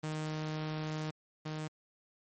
sawtooth tone pair in turn, 155 / 155 Hz, D#3 / D#3, -6 / -6 cents, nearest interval unison, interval 0 cents, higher neither, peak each -31 / -33 dBFS, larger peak first, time 0.03-1.11 / 1.45-1.68 s, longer first, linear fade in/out 10 ms, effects MP3 32 kbps

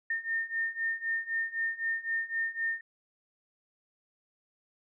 sine beating tone pair, 1818 / 1821.9 Hz, A#6 / A#6, -44 / -40 cents, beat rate 3.9 Hz, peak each -34 / -32 dBFS, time 0.1-2.81 s, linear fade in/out 5 ms, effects none

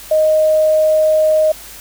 sine tone, 622.3 Hz, D#5, in tune, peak -9 dBFS, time 0.11-1.52 s, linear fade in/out 5 ms, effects added 50 Hz sine -44 dBFS peak until 1.8 s + white hiss -35 dBFS RMS until 1.8 s

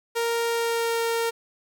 sawtooth tone with pitch glide, 465.3 to 461 Hz, A#4 to A#4, -3 to -19 cents, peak -19 dBFS, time 0.15-1.31 s, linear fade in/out 20 ms, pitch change -16 cents, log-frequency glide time 0.48-1.01 s, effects 10-bit

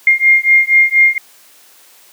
sine beating tone pair, 2119 / 2123.2 Hz, C7 / C7, +21 / +25 cents, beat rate 4.2 Hz, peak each -10 dBFS, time 0.07-1.18 s, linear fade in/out 2 ms, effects white hiss -45 dBFS RMS until 2.12 s + high-pass 300 Hz 12 dB/octave

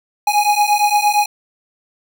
square beating tone pair, 826 / 834.7 Hz, G#5 / G#5, -10 / +9 cents, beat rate 8.7 Hz, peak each -16 dBFS, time 0.27-1.26 s, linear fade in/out 5 ms, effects none

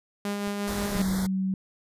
sawtooth tone with tremolo, 203.1 Hz, G#3, 38 cents flat, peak -23 dBFS, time 0.25-1.02 s, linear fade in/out 2 ms, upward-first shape sine, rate 5.7 Hz, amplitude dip 30%
clicks, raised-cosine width 5 ms, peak -33 / -26 dBFS, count 2, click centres 0.475 / 0.966 s
pink band-stop noise, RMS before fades -34 dBFS, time 0.67-1.27 s, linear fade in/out 10 ms, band 2100 to 3400 Hz, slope 96 dB/octave
sine tone, 190 Hz, F#3, 46 cents sharp, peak -24 dBFS, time 0.95-1.54 s, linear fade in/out 2 ms
effects resampled to 32000 Hz

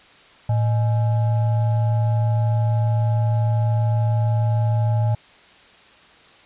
sine tone with frequency modulation, 111.7 Hz, A2, 27 cents sharp, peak -16 dBFS, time 0.49-5.15 s, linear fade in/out 5 ms, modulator 725 Hz, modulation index 0.33, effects white hiss -49 dBFS RMS until 6.45 s + resampled to 8000 Hz

